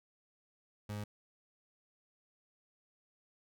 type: tone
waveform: 30% pulse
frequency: 104.1 Hz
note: G#2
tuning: 5 cents sharp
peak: -36 dBFS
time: 0.89-1.04 s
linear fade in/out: 5 ms
effects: none